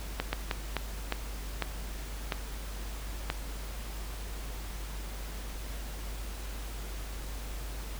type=slowing click train; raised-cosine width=0.3 ms; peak=-13 dBFS; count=8; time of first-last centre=0.2-3.301 s; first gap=130 ms; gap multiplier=1.4; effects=added 50 Hz sine -37 dBFS peak until 7.99 s + pink hiss -45 dBFS RMS until 7.99 s